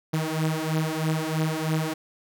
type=beating tone pair; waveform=sawtooth; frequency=156.4 / 159.5 Hz; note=D#3 / D#3; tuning=+9 / +43 cents; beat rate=3.1 Hz; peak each=-23 dBFS; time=0.13-1.94 s; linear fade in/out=10 ms; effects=none